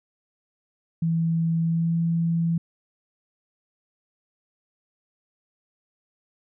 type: tone with pitch glide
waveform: sine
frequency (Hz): 164.81 to 166.92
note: E3 to E3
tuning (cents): 0 to +22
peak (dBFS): -20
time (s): 1.02-2.58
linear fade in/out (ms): 5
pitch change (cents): +22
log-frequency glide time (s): 1.62-1.96
effects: none